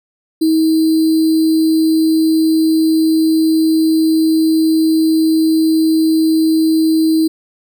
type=tone with sample-and-hold; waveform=sine; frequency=319.1 Hz; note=D#4; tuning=44 cents sharp; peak=-9 dBFS; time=0.41-7.28 s; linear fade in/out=10 ms; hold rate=4410 Hz; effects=none